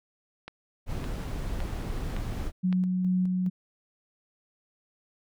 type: click train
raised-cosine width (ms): 0.3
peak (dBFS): -23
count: 5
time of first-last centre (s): 0.48-2.727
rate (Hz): 1.78
type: noise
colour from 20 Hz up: brown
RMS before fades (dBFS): -32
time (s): 0.86-2.52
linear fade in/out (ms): 50
type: tone with tremolo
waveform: sine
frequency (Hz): 183.4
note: F#3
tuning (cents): -15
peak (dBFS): -22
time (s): 2.63-3.5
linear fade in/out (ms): 20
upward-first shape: square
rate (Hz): 2.4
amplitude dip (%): 25
effects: none